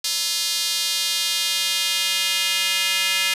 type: tone with high-pass filter sweep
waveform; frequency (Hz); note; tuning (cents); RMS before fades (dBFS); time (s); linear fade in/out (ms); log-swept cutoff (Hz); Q
square; 190; F#3; +46; -22; 0.04-3.34; 5; 4400 to 2500; 1.8
effects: resampled to 32000 Hz + 7-bit